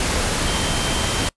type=tone in noise; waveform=sine; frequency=3136 Hz; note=G7; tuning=in tune; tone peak=-29 dBFS; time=0.47-1.28 s; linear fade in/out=2 ms; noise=pink; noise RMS=-21 dBFS; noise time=0-1.29 s; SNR=-11 dB; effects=noise-tail reverb RT60 0.1 s tail -24 dB re dry + resampled to 24000 Hz